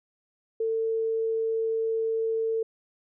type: tone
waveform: sine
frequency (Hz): 448.5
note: A4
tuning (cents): +33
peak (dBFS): -24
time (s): 0.6-2.63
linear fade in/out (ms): 5
effects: none